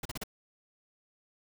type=noise bursts; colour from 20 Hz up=pink; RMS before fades=-37 dBFS; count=4; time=0.03-0.237 s; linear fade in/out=5 ms; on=24 ms; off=37 ms; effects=none